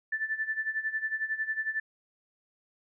sine tone with tremolo, 1760 Hz, A6, in tune, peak -26 dBFS, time 0.12-1.8 s, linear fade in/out 5 ms, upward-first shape sine, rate 11 Hz, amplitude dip 80%, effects none

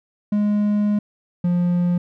triangle tone pair in turn, 207.7 / 175.97 Hz, G#3 / F3, 0 / +13 cents, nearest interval minor third, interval 287 cents, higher first, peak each -14 dBFS, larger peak neither, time 0.32-0.99 / 1.44-1.98 s, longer first, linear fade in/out 5 ms, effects none

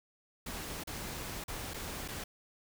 pink noise with dropouts, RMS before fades -41 dBFS, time 0.46-2.24 s, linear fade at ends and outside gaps 5 ms, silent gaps 0.837-0.872 / 1.44-1.48 / 1.737-1.741 / 2.079-2.084 s, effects none

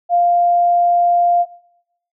sine tone, 698.5 Hz, F5, in tune, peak -10 dBFS, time 0.09-1.46 s, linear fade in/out 50 ms, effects noise-tail reverb RT60 0.8 s tail -19 dB re dry

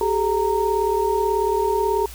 sine tone cluster, 388.1 / 426.4 / 926 Hz, G4 / G#4 / A#5, -17 / +46 / -12 cents, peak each -22 dBFS, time 0.01-2.06 s, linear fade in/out 2 ms, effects added 60 Hz sine -37 dBFS peak until 2.14 s + white hiss -41 dBFS RMS until 2.14 s

